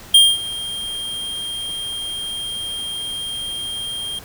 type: tone with ADSR envelope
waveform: square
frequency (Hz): 3206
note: G7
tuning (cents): +38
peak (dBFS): -6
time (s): 0.14-4.19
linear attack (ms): 6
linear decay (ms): 230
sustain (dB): -19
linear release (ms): 3
effects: pink hiss -40 dBFS RMS until 4.24 s

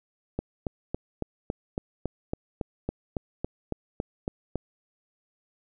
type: click train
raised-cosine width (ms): 2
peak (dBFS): -15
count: 16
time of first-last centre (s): 0.39-4.557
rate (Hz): 3.6
effects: none

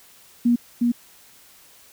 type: tone with echo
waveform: sine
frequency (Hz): 239.1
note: A#3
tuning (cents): +44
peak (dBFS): -14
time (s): 0.45-0.56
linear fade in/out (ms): 10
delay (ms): 360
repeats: 1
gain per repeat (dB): -2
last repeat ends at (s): 0.92
effects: white hiss -51 dBFS RMS until 1.92 s

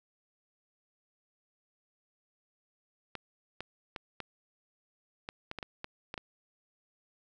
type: clicks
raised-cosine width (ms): 0.3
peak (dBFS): -22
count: 11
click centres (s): 3.153 / 3.606 / 3.962 / 4.203 / 5.289 / 5.514 / 5.587 / 5.628 / 5.844 / 6.141 / 6.178
effects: none

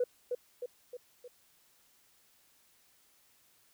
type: tone with echo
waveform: sine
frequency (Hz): 492.6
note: B4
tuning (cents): -5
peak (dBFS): -25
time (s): 0-0.04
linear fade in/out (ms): 5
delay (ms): 310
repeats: 4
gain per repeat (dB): -5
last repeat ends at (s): 1.28
effects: tanh soft clip ceiling -22 dBFS + white hiss -67 dBFS RMS until 3.73 s

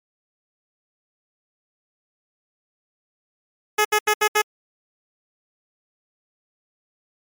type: tone bursts at uneven times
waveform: 10% pulse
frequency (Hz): 423.5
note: G#4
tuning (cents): +34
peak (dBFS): -7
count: 5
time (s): 3.78-3.85 / 3.92-3.99 / 4.07-4.14 / 4.21-4.28 / 4.35-4.42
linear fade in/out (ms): 10
effects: MP3 96 kbps

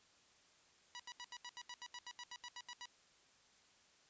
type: tone bursts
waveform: 10% pulse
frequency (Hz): 974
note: B5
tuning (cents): -24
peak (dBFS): -39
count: 16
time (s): 0.95-2.856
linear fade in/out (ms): 0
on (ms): 46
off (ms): 78
effects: white hiss -69 dBFS RMS until 4.09 s + resampled to 16000 Hz

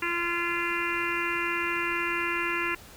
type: harmonic tone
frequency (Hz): 344.2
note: F4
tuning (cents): -25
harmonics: 1 / 3 / 4 / 5 / 6 / 7 / 8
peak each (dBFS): -34 / -34 / -34 / -34 / -34 / -34 / -34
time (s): 0.02-2.75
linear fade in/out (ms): 5
effects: pink hiss -49 dBFS RMS until 2.96 s

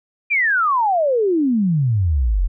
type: exponential sweep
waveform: sine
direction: down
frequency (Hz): 2450 to 39.78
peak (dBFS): -14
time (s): 0.3-2.48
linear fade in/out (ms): 20
effects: none

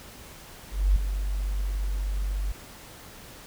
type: tone with ADSR envelope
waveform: sine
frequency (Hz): 48.32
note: G1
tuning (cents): -24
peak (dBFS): -15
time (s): 0.7-2.52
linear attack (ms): 260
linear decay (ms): 4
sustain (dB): -10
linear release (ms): 5
effects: pink hiss -46 dBFS RMS until 3.46 s

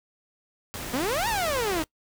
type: noise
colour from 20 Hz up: pink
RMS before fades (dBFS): -35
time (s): 0.74-1.84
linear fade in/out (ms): 0
type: exponential two-way sweep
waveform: sawtooth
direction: up then down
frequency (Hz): 231.4 to 957 to 301.3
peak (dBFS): -21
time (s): 0.93-1.83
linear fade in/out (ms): 10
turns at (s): 1.28
effects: noise-tail reverb RT60 0.1 s tail -22 dB re dry

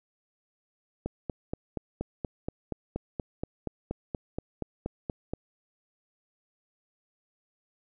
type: click train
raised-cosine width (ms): 2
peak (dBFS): -18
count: 19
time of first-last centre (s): 1.06-5.336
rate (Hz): 4.21
effects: none

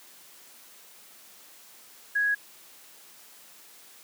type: tone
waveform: sine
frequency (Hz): 1661.2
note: G#6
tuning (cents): 0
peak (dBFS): -22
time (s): 2.15-2.35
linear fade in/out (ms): 10
effects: white hiss -52 dBFS RMS until 4.03 s + high-pass 200 Hz 12 dB/octave

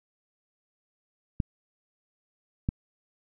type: clicks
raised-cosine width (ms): 5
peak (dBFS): -13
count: 2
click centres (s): 1.402 / 2.689
effects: none

